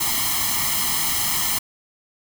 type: noise with comb filter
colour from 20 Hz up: white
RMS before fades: -22 dBFS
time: 0-1.59 s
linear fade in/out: 10 ms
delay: 0.97 ms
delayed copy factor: +1
effects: none